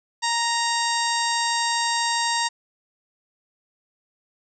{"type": "harmonic tone", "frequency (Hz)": 932.3, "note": "A#5", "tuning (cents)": 0, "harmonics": [1, 2, 3, 4, 5, 6, 7, 8, 9], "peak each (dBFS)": [-24, -28, -34, -30, -30, -32, -36, -32, -37], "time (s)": [0.22, 2.49], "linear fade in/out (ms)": 20, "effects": []}